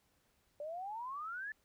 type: exponential sweep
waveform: sine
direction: up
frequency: 575 to 1769 Hz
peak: -40 dBFS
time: 0.6-1.52 s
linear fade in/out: 2 ms
effects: pink hiss -75 dBFS RMS until 1.64 s